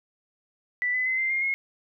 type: tone with pitch steps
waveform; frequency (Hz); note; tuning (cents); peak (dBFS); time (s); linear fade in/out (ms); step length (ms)
sine; 1975.5 / 2011 / 2048 / 2085 / 2122 / 2161; B6 / B6 / C7 / C7 / C7 / C#7; 0 / +31 / -38 / -7 / +24 / -45; -23; 0.82-1.54; 0; 120
effects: none